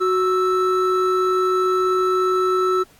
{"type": "tone pair together", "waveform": "triangle", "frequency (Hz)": [370, 1318.5], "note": ["F#4", "E6"], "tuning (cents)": [0, 0], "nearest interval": "octave + minor seventh", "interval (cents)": 2200, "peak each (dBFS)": [-16, -18], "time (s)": [0, 2.84], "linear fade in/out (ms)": 20, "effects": ["pink hiss -53 dBFS RMS until 2.99 s", "AAC 64 kbps"]}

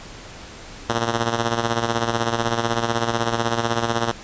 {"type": "tone with tremolo", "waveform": "5% pulse", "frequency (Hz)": 116.1, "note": "A#2", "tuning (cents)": -7, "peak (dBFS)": -6, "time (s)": [0.89, 4.12], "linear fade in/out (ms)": 5, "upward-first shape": "sine", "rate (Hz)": 16, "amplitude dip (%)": 65, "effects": ["pink hiss -39 dBFS RMS until 4.23 s", "resampled to 16000 Hz"]}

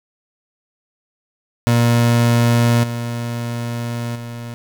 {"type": "tone with level steps", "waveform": "30% pulse", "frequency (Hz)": 118.3, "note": "A#2", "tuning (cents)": 26, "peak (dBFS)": [-9, -19, -25], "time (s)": [1.67, 4.54], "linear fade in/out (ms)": 0, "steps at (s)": [2.83, 4.15], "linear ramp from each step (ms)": 10, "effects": ["8-bit"]}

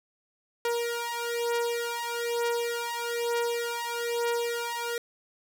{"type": "beating tone pair", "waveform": "sawtooth", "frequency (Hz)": [471.2, 472.3], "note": ["A#4", "A#4"], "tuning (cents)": [19, 23], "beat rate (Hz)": 1.1, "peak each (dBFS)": -27, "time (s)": [0.65, 4.98], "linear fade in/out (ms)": 2, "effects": []}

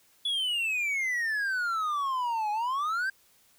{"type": "exponential two-way sweep", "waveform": "triangle", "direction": "down then up", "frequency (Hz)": [3438, 825, 1610], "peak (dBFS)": -25, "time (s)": [0.25, 3.1], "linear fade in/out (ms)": 5, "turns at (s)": 2.51, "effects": ["white hiss -63 dBFS RMS until 3.58 s"]}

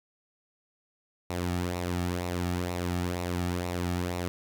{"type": "tone with flanger", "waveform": "sawtooth", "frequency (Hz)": 88.6, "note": "F2", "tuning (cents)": 25, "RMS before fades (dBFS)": -31, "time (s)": [1.3, 4.28], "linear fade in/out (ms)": 0, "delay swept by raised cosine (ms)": [0.62, 2.02], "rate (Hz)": 2.1, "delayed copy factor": -0.55, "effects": []}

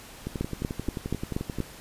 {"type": "two click trains", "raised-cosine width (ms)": 3, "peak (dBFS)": [-18, -14], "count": [16, 6], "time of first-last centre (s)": [[0.27, 1.586], [0.41, 1.603]], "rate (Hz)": [11.4, 4.19], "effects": ["pink hiss -46 dBFS RMS until 1.8 s", "resampled to 32000 Hz"]}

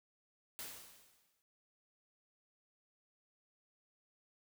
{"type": "noise with exponential decay", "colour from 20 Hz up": "white", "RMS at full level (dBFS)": -44, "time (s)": [0.59, 1.42], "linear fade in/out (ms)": 0, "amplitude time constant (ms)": 180, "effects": []}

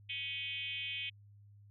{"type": "tone with frequency modulation", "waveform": "sine", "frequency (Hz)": 2800, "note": "F7", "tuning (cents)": 4, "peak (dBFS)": -37, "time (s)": [0.09, 1.1], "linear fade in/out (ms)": 10, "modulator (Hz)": 285, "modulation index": 2, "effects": ["added 102 Hz sine -56 dBFS peak until 1.7 s"]}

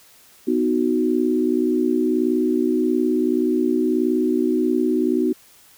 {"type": "chord", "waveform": "sine", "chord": "B major", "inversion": "none", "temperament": "equal with one note detuned", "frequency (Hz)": [249.4, 311.1, 370], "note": ["B3", "D#4", "F#4"], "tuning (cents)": [17, 0, 0], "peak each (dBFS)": -21, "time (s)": [0.47, 5.33], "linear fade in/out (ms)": 10, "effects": ["white hiss -51 dBFS RMS until 5.77 s"]}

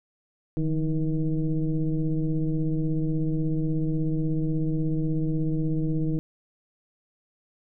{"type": "tone with frequency modulation", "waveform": "sine", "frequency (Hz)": 153.8, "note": "D#3", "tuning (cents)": -20, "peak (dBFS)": -22, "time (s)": [0.57, 6.19], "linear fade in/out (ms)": 0, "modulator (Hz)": 162, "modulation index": 1.2, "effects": []}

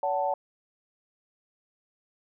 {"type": "tone cluster", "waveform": "sine", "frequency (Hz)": [568, 748, 883], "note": ["C#5", "F#5", "A5"], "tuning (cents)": [42, 19, 6], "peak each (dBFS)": -29, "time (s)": [0.03, 0.34], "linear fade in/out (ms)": 2, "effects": []}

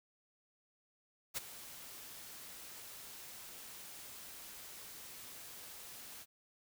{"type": "noise with ADSR envelope", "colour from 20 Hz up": "white", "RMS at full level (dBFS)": -37, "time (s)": [1.34, 6.26], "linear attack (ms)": 31, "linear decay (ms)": 20, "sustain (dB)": -14, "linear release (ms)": 47, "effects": []}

